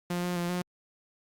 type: tone with pitch steps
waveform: sawtooth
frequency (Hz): 176 / 177.8 / 173.6 / 178.8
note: F3 / F3 / F3 / F3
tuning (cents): +14 / +31 / -10 / +41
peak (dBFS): -25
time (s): 0.1-0.62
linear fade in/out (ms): 5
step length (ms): 130
effects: Opus 48 kbps